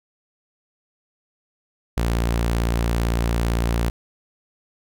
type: tone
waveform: sawtooth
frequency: 57.8 Hz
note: A#1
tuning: 14 cents flat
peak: -15 dBFS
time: 1.97-3.9 s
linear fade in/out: 5 ms
effects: none